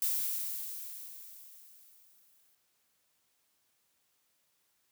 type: noise with exponential decay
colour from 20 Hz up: violet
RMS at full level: -30 dBFS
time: 0.02-2.55 s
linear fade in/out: 1 ms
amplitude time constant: 550 ms
effects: white hiss -75 dBFS RMS until 4.91 s + high-pass 60 Hz 12 dB/octave